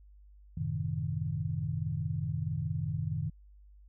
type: chord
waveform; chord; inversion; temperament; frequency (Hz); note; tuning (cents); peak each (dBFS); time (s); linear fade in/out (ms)
sine; F# diminished seventh; none; equal with one note detuned; 92.5 / 109.3 / 130.81 / 155.56; F#2 / A2 / C3 / Eb3; 0 / -11 / 0 / 0; -37 / -38 / -37 / -34; 0.57-3.3; 5
effects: added 50 Hz sine -53 dBFS peak until 3.88 s